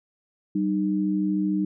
sine tone pair together, 192.7 / 305.9 Hz, G3 / D#4, -29 / -29 cents, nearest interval minor sixth, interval 800 cents, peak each -24 / -24 dBFS, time 0.55-1.65 s, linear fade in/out 5 ms, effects none

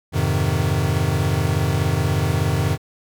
square chord, F minor seventh, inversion none, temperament equal, 87.31 / 103.83 / 130.81 / 155.56 Hz, F2 / Ab2 / C3 / Eb3, 0 / 0 / 0 / 0 cents, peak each -24 dBFS, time 0.12-2.78 s, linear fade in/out 50 ms, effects none

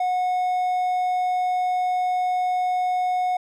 triangle tone, 730 Hz, F#5, 24 cents flat, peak -18 dBFS, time 0-3.37 s, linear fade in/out 5 ms, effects none

